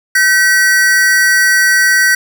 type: tone pair together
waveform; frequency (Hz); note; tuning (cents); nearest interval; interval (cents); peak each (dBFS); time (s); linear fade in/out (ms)
square; 1531 / 1928.9; G6 / B6; -41 / -41; major third; 400; -11; 0.15-2.15; 5
effects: none